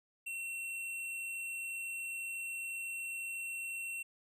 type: tone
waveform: square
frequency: 2717 Hz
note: F7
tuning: 48 cents flat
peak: -39 dBFS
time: 0.26-4.03 s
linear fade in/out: 10 ms
effects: resampled to 32000 Hz